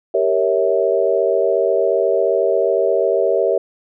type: chord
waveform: sine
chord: G diminished seventh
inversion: none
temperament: equal with one note detuned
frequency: 392 / 466.2 / 554.4 / 651.7 Hz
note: G4 / Bb4 / Db5 / Fb5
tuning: 0 / 0 / 0 / -20 cents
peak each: -19 dBFS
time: 0.14-3.58 s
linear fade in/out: 5 ms
effects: none